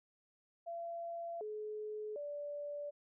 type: tone with pitch steps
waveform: sine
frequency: 679 / 426.1 / 582 Hz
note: F5 / G#4 / D5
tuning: -49 / +44 / -16 cents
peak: -40 dBFS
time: 0.66-2.91 s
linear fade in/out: 20 ms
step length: 750 ms
effects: none